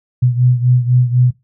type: beating tone pair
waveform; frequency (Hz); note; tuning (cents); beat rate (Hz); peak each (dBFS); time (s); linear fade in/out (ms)
sine; 123.47 / 127.47; B2 / C3; 0 / -45; 4; -11 / -15; 0.22-1.31; 10
effects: noise-tail reverb RT60 0.2 s tail -18 dB re dry